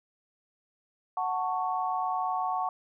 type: chord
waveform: sine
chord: F# minor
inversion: none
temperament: just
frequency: 740 / 888 / 1110 Hz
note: F#5 / A5 / C#6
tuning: 0 / +16 / +2 cents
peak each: -30 / -33 / -32 dBFS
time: 1.17-2.69 s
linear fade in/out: 2 ms
effects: none